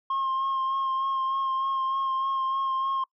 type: tone with vibrato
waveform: sine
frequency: 1069 Hz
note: C6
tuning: 37 cents sharp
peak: -22 dBFS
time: 0.1-3.04 s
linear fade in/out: 5 ms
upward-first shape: sine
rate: 3.3 Hz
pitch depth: 20 cents each way
effects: noise-tail reverb RT60 0.1 s tail -26 dB re dry + tanh soft clip ceiling -23 dBFS